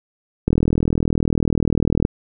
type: click train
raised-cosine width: 3 ms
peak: -3 dBFS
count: 64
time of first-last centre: 0.48-2.051 s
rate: 40.1 Hz
effects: none